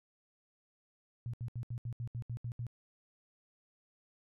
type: tone bursts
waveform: sine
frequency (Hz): 119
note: A#2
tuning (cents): +36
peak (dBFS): -36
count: 10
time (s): 1.26-2.667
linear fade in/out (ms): 0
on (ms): 75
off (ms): 73
effects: none